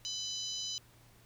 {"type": "harmonic tone with a mistuned harmonic", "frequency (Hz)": 999, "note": "B5", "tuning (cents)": 20, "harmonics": [3, 4, 5, 6, 7], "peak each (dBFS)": [-42, -41, -43, -43, -48], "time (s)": [0.05, 0.78], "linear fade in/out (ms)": 0, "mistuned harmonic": 6, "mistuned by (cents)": 17, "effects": ["added 117 Hz sine -63 dBFS peak until 1.25 s", "pink hiss -63 dBFS RMS until 1.25 s"]}